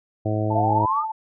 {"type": "harmonic tone", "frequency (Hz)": 107.2, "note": "A2", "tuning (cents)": -45, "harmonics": [1, 2, 3, 4, 5, 6, 7], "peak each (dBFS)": [-23, -32, -27, -33, -32, -29, -34], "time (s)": [0.25, 0.86], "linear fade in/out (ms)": 10}
{"type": "tone with tremolo", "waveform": "sine", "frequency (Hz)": 880, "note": "A5", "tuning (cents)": 0, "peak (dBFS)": -22, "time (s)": [0.5, 1.12], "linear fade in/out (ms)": 10, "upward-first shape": "triangle", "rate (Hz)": 15, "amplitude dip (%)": 55}
{"type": "exponential sweep", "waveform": "sine", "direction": "up", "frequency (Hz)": [639, 1270], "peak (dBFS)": -20, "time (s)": [0.52, 1.05], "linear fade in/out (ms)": 50}
{"effects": []}